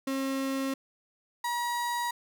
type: tone pair in turn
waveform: 35% pulse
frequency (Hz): 269.2 / 957.5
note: C4 / A#5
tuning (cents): +49 / +46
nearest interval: octave + minor seventh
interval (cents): 2197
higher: second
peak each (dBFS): -27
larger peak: neither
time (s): 0.07-0.74 / 1.44-2.11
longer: neither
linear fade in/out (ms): 5
effects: none